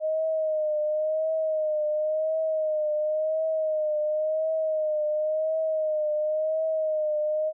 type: tone with vibrato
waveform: sine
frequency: 621 Hz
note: D#5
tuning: 3 cents flat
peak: -23 dBFS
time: 0-7.53 s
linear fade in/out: 50 ms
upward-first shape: triangle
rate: 0.94 Hz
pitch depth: 52 cents each way
effects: none